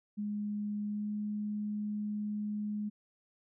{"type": "tone with pitch glide", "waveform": "sine", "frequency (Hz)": [207.7, 209.3], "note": ["G#3", "G#3"], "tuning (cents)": [0, 14], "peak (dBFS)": -33, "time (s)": [0.17, 2.9], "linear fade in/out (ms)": 20, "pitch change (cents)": 14, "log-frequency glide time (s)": [0.87, 1.08], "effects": []}